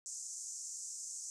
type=band-pass noise; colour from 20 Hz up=white; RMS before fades=-45 dBFS; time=0.06-1.3 s; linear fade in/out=0 ms; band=6100 to 7900 Hz; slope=48 dB/octave; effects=none